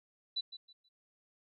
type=tone with echo; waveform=sine; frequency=3971 Hz; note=B7; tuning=9 cents sharp; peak=-32 dBFS; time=0.36-0.41 s; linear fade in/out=10 ms; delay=160 ms; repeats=3; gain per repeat=-12 dB; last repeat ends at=0.89 s; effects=none